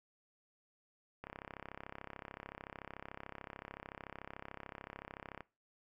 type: click train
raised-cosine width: 0.5 ms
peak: -30 dBFS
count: 141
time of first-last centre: 1.24-5.407 s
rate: 33.6 Hz
effects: noise-tail reverb RT60 0.3 s tail -21 dB re dry